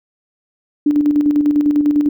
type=tone with tremolo; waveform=sine; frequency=293.7 Hz; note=D4; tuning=in tune; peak=-9 dBFS; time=0.86-2.09 s; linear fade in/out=5 ms; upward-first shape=square; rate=10 Hz; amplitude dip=45%; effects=none